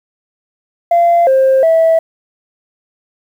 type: tone with pitch steps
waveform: sine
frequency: 687 / 530 / 653 Hz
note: F5 / C5 / E5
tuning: -29 / +22 / -17 cents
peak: -5 dBFS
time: 0.91-1.99 s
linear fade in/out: 5 ms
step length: 360 ms
effects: tanh soft clip ceiling -4 dBFS + 7-bit